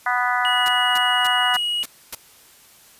harmonic tone, 246.9 Hz, B3, in tune, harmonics 3 / 4 / 5 / 6 / 7 / 8, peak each -24 / -25 / -25 / -24 / -28 / -27 dBFS, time 0.06-1.57 s, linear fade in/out 5 ms
triangle tone, 2900 Hz, F#7, 35 cents flat, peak -19 dBFS, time 0.45-1.83 s, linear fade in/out 0 ms
white noise bursts, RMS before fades -30 dBFS, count 6, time 0.66-2.148 s, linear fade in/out 0 ms, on 23 ms, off 270 ms
effects white hiss -50 dBFS RMS until 2.99 s + resampled to 32000 Hz

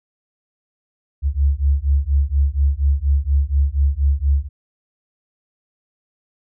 sine beating tone pair, 68.2 / 72.4 Hz, C#2 / D2, -28 / -24 cents, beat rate 4.2 Hz, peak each -17 dBFS, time 1.22-4.49 s, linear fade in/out 50 ms, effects none

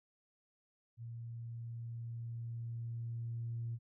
sine tone with level ramp, 116.54 Hz, A#2, in tune, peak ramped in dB -43 to -36 dBFS, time 0.97-3.79 s, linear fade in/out 50 ms, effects tanh soft clip ceiling -32 dBFS

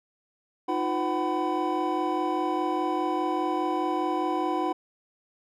triangle tone cluster, 310.7 / 355.6 / 505 / 753 / 1000 Hz, D#4 / F4 / B4 / F#5 / B5, -2 / +31 / +39 / +30 / +21 cents, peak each -28 / -29 / -35 / -28 / -29 dBFS, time 0.68-4.73 s, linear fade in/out 10 ms, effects none

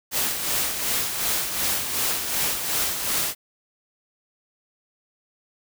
white noise with tremolo, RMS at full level -23 dBFS, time 0.11-3.35 s, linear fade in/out 50 ms, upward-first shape sine, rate 2.7 Hz, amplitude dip 50%, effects none

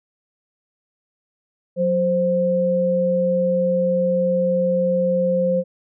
sine tone pair together, 182.2 / 523.3 Hz, F#3 / C5, -26 / 0 cents, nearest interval octave + tritone, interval 1826 cents, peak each -22 / -17 dBFS, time 1.76-5.64 s, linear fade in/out 50 ms, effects none

